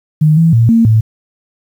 sine tone with pitch steps, 153.9 / 164.5 / 115.3 / 228.6 / 110.4 Hz, D#3 / E3 / A#2 / A#3 / A2, -19 / -3 / -19 / -34 / +6 cents, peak -5 dBFS, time 0.21-1.01 s, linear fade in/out 10 ms, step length 160 ms, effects 7-bit

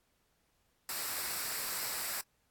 white noise with comb filter, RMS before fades -37 dBFS, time 0.89-2.21 s, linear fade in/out 2 ms, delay 0.31 ms, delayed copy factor -0.5, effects pink hiss -75 dBFS RMS until 2.5 s + AAC 64 kbps

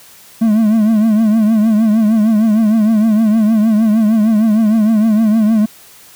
triangle tone with vibrato, 217.8 Hz, A3, 17 cents flat, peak -6 dBFS, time 0.41-5.66 s, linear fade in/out 10 ms, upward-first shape triangle, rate 6.5 Hz, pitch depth 98 cents each way, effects white hiss -41 dBFS RMS until 6.15 s + high-pass 60 Hz 12 dB/octave

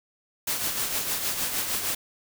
white noise with tremolo, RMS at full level -26 dBFS, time 0.47-1.95 s, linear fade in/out 5 ms, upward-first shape triangle, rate 6.5 Hz, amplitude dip 55%, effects none

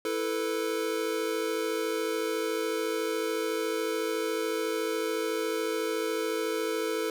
square chord, E suspended fourth, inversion none, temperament equal, 329.6 / 440 / 493.9 Hz, E4 / A4 / B4, 0 / 0 / 0 cents, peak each -35 / -31 / -35 dBFS, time 0.05-7.1 s, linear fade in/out 2 ms, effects none

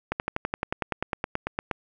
slowing click train, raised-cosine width 0.5 ms, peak -11 dBFS, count 17, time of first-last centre 0.12-1.712 s, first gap 79 ms, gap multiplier 1.03, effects none

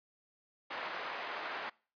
pink band-pass noise, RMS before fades -41 dBFS, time 0.7-1.7 s, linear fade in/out 10 ms, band 750 to 2300 Hz, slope 12 dB/octave, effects noise-tail reverb RT60 0.4 s tail -24 dB re dry + resampled to 11025 Hz

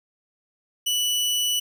sawtooth tone, 2960 Hz, F#7, in tune, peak -18 dBFS, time 0.86-1.6 s, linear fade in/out 10 ms, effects none

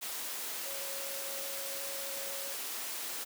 sine tone in noise, 551 Hz, C#5, 11 cents flat, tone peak -45 dBFS, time 0.65-2.54 s, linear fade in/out 20 ms, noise white, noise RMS -39 dBFS, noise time 0.01-3.25 s, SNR -9 dB, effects high-pass 300 Hz 12 dB/octave

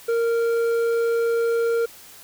sine tone with hard clipping, 463.7 Hz, A#4, 9 cents flat, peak -20 dBFS, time 0.08-1.86 s, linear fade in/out 10 ms, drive 6 dB, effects white hiss -45 dBFS RMS until 2.23 s

